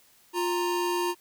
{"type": "tone pair together", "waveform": "square", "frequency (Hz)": [352.5, 929.2], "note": ["F4", "A#5"], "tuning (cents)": [16, -6], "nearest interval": "octave + perfect fourth", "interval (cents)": 1678, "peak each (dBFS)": [-28, -30], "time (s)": [0.33, 1.15], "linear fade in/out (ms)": 50, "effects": ["white hiss -60 dBFS RMS until 1.2 s"]}